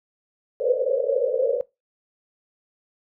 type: band-pass noise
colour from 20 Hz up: pink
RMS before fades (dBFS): -22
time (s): 0.6-1.61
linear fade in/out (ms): 0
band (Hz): 470 to 560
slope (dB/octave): 96
effects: noise-tail reverb RT60 0.2 s tail -20 dB re dry